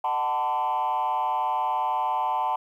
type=tone with frequency modulation; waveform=sine; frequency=883 Hz; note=A5; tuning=6 cents sharp; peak=-21 dBFS; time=0.04-2.56 s; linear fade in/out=5 ms; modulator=134 Hz; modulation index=1.2; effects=tanh soft clip ceiling -20 dBFS + 10-bit